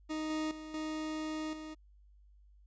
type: tone with level steps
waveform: 40% pulse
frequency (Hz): 311.1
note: D#4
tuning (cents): 0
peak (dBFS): -34 / -32 / -43 / -35 / -42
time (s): 0.09-1.75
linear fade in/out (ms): 20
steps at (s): 0.3 / 0.51 / 0.74 / 1.53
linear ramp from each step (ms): 2
effects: added 50 Hz sine -58 dBFS peak until 2.66 s + resampled to 16000 Hz